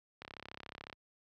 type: click train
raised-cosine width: 0.3 ms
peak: -29 dBFS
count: 25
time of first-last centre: 0.22-0.928 s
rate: 33.9 Hz
effects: high-pass 60 Hz 12 dB/octave